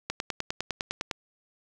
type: click train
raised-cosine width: 0.2 ms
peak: -12 dBFS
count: 11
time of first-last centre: 0.1-1.112 s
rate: 9.88 Hz
effects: none